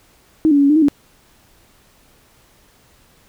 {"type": "tone with pitch steps", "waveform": "sine", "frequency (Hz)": [315.2, 286.5, 282.7, 280, 300.6, 319.2, 286.5], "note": ["D#4", "D4", "C#4", "C#4", "D4", "D#4", "D4"], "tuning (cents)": [23, -43, 34, 18, 40, 44, -43], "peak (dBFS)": -9, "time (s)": [0.45, 0.884], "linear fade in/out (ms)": 0, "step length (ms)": 62, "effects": ["pink hiss -53 dBFS RMS until 3.28 s"]}